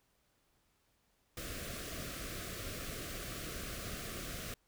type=band-stop noise; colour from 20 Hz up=pink; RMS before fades=-43 dBFS; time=1.37-4.54 s; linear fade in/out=2 ms; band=720 to 1100 Hz; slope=96 dB/octave; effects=pink hiss -75 dBFS RMS until 4.67 s